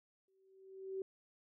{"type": "tone with exponential growth", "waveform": "sine", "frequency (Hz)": 383.1, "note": "G4", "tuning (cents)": -40, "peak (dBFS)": -36, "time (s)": [0.28, 1.02], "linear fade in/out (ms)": 2, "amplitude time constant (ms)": 160, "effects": []}